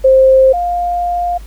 sine tone pair in turn, 527 / 703.5 Hz, C5 / F5, +12 / +12 cents, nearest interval perfect fourth, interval 500 cents, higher second, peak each -4 / -13 dBFS, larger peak first, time 0.04-0.53 / 0.53-1.38 s, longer second, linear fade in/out 10 ms, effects added 50 Hz sine -28 dBFS peak until 1.46 s + pink hiss -44 dBFS RMS until 1.46 s

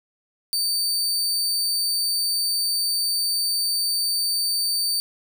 sawtooth tone, 4593 Hz, D8, 39 cents flat, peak -18 dBFS, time 0.53-5 s, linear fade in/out 0 ms, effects none

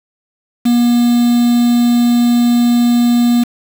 triangle tone with quantisation, 239.6 Hz, A#3, 48 cents sharp, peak -6 dBFS, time 0.65-3.44 s, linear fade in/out 10 ms, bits 4, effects none

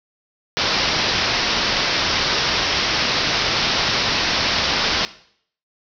white low-pass noise, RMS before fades -20 dBFS, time 0.57-5.05 s, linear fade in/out 0 ms, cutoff 5600 Hz, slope 96 dB/octave, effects noise-tail reverb RT60 0.6 s tail -17 dB re dry

